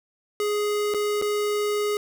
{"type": "tone with dropouts", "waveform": "square", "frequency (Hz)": 416.3, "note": "G#4", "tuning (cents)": 4, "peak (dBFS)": -23, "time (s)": [0.4, 1.97], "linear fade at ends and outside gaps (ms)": 1, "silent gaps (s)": [[0.939, 0.945], [1.215, 1.222]], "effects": []}